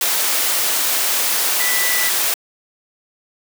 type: tone in noise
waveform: sine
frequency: 1975.5 Hz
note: B6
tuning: in tune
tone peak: -21 dBFS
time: 1.6-2.09 s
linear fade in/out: 2 ms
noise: white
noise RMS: -18 dBFS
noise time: 0.01-2.34 s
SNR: -6 dB
effects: high-pass 400 Hz 12 dB/octave